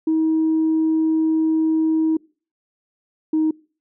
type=tone pair in turn; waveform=sine; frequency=318.3 / 313.7 Hz; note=D#4 / D#4; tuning=+39 / +14 cents; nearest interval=unison; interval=25 cents; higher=first; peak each=-14 / -14 dBFS; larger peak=neither; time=0.07-2.17 / 3.33-3.51 s; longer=first; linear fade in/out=5 ms; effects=noise-tail reverb RT60 0.4 s tail -25 dB re dry + tanh soft clip ceiling -12 dBFS